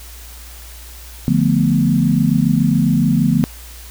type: chord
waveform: sine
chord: B half-diminished seventh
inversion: first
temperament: equal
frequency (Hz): 146.83 / 174.61 / 220 / 246.9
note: D3 / F3 / A3 / B3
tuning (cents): 0 / 0 / 0 / 0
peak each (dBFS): -17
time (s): 1.28-3.44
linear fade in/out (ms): 0
effects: added 59 Hz sine -35 dBFS peak until 3.9 s + white hiss -39 dBFS RMS until 3.9 s